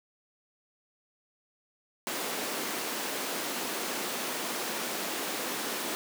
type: high-pass noise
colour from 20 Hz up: pink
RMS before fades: -34 dBFS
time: 2.07-5.95 s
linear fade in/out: 0 ms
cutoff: 240 Hz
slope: 24 dB/octave
effects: none